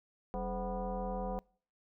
sine tone with frequency modulation, 277.8 Hz, C#4, 4 cents sharp, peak -34 dBFS, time 0.34-1.39 s, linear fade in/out 0 ms, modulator 235 Hz, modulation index 2.6, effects noise-tail reverb RT60 0.5 s tail -26 dB re dry

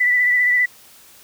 sine tone with vibrato, 1975.5 Hz, B6, in tune, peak -13 dBFS, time 0-0.66 s, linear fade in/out 10 ms, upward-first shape sine, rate 15 Hz, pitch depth 26 cents each way, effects white hiss -47 dBFS RMS until 1.23 s

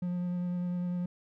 triangle tone with vibrato, 177.6 Hz, F3, 29 cents sharp, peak -28 dBFS, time 0.02-1.06 s, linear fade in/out 5 ms, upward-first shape sine, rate 10 Hz, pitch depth 12 cents each way, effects none

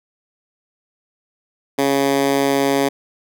10% pulse tone with high-pass filter, 138.59 Hz, C#3, in tune, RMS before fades -17 dBFS, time 1.78-2.89 s, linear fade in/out 10 ms, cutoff 290 Hz, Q 1.5, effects none

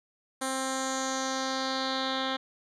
10% pulse tone with low-pass filter sweep, 264.2 Hz, C4, 17 cents sharp, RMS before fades -31 dBFS, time 0.41-2.37 s, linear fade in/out 10 ms, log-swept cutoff 9300 to 3300 Hz, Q 3.3, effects none

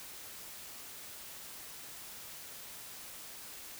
silence, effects white hiss -48 dBFS RMS until 3.79 s

